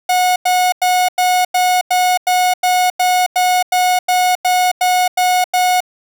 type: tone bursts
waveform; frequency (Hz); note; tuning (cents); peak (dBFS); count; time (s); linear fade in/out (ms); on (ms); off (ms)
45% pulse; 729; F#5; -26; -11; 16; 0.09-5.805; 5; 270; 93
effects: none